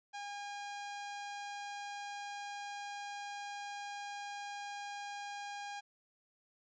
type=tone; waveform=sawtooth; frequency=813 Hz; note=G#5; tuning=37 cents flat; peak=-38 dBFS; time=0.13-5.81 s; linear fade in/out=20 ms; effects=resampled to 16000 Hz